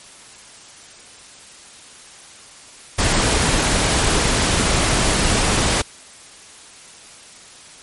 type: noise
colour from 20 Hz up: pink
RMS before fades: -17 dBFS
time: 2.98-5.82 s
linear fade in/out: 10 ms
effects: white hiss -42 dBFS RMS until 7.82 s + MP3 48 kbps